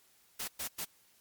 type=noise bursts at uneven times; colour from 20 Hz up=white; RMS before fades=-38 dBFS; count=3; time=0.39-0.48 / 0.59-0.68 / 0.78-0.85 s; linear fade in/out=10 ms; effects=white hiss -66 dBFS RMS until 1.2 s + MP3 96 kbps